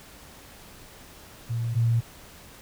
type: tone pair in turn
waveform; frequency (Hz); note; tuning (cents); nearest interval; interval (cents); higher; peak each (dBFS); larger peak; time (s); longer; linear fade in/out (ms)
sine; 116.54 / 116.08; A#2 / A#2; 0 / -7; unison; 7; first; -25 / -19; second; 1.49-1.75 / 1.75-2.01; neither; 20
effects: pink hiss -48 dBFS RMS until 2.61 s